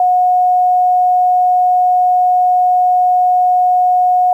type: tone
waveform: sine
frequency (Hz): 727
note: F#5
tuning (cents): -31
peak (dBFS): -8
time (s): 0-4.33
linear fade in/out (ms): 2
effects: 8-bit

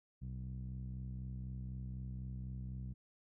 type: tone with low-pass filter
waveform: sawtooth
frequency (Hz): 64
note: C2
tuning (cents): -38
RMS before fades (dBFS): -44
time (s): 0.21-2.94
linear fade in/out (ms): 20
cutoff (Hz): 160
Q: 3.9
effects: none

